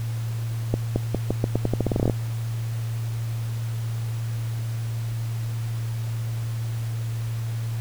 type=accelerating click train; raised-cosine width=2 ms; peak=-8 dBFS; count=17; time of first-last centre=0.74-2.098 s; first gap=220 ms; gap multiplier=0.85; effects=added 114 Hz sine -25 dBFS peak until 7.8 s + pink hiss -43 dBFS RMS until 7.8 s